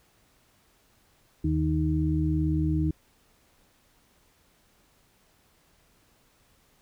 harmonic tone, 77.78 Hz, D#2, in tune, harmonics 1 / 2 / 4, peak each -27 / -27 / -27 dBFS, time 1.44-2.91 s, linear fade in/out 5 ms, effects pink hiss -64 dBFS RMS until 6.81 s

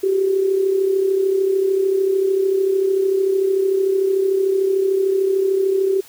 sine tone with amplitude modulation, 385.7 Hz, G4, 28 cents flat, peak -12 dBFS, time 0.03-6.01 s, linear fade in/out 10 ms, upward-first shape sine, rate 33.4 Hz, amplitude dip 55%, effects white hiss -45 dBFS RMS until 6.08 s

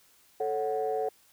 sine chord, F# minor, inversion first, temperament equal, 440 / 554.4 / 740 Hz, A4 / C#5 / F#5, 0 / 0 / 0 cents, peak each -29 / -34 / -31 dBFS, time 0.4-1.09 s, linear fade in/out 5 ms, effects tanh soft clip ceiling -20 dBFS + white hiss -62 dBFS RMS until 1.32 s

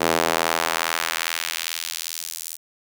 sawtooth tone with high-pass filter sweep, 82.41 Hz, E2, in tune, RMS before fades -25 dBFS, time 0-2.57 s, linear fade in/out 20 ms, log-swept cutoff 410 to 8100 Hz, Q 0.87, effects none

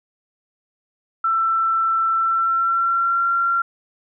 sine tone with pitch glide, 1336 to 1373.6 Hz, E6 to F6, +23 to -29 cents, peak -16 dBFS, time 1.24-3.62 s, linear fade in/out 5 ms, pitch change +48 cents, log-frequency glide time 2.13-3.25 s, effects none

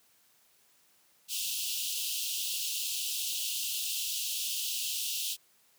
pink high-pass noise, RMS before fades -34 dBFS, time 1.28-5.37 s, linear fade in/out 50 ms, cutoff 2700 Hz, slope 96 dB/octave, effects white hiss -66 dBFS RMS until 5.78 s + high-pass 100 Hz 12 dB/octave

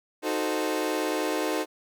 30% pulse chord, D# diminished seventh, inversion none, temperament equal, 311.1 / 370 / 440 / 523.3 Hz, D#4 / F#4 / A4 / C5, 0 / 0 / 0 / 0 cents, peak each -27 / -30 / -29 / -30 dBFS, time 0.22-1.66 s, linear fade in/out 50 ms, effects none

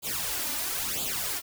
white noise with flanger, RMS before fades -31 dBFS, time 0.02-1.42 s, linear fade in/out 50 ms, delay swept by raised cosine 0.26 to 3.36 ms, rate 1 Hz, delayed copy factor +0.8, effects none

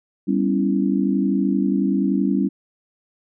sine chord, C# half-diminished seventh, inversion second, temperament equal, 196 / 246.9 / 277.2 / 329.6 Hz, G3 / B3 / C#4 / E4, 0 / 0 / 0 / 0 cents, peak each -20 / -26 / -21 / -25 dBFS, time 0.27-2.49 s, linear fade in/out 20 ms, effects none

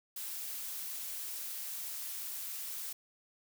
blue noise, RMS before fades -41 dBFS, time 0.16-2.93 s, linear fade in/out 5 ms, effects none

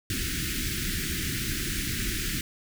pink band-stop noise, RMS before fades -30 dBFS, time 0.1-2.41 s, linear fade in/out 2 ms, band 360 to 1500 Hz, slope 48 dB/octave, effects none

